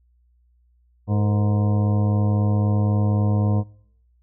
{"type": "harmonic tone with a mistuned harmonic", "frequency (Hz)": 103.83, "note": "G#2", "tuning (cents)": 0, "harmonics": [1, 2, 3, 4, 5, 6, 7, 9, 10], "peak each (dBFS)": [-18, -24, -32, -35, -34, -38, -36, -39, -42], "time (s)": [1.07, 3.64], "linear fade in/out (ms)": 50, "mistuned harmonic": 4, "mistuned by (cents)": 140, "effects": ["noise-tail reverb RT60 0.7 s tail -25 dB re dry", "added 60 Hz sine -57 dBFS peak until 4.22 s"]}